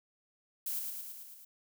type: noise with echo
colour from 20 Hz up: violet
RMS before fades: -36 dBFS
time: 0.66-0.79 s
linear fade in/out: 5 ms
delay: 110 ms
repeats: 6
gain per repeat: -3 dB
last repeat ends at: 1.45 s
effects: none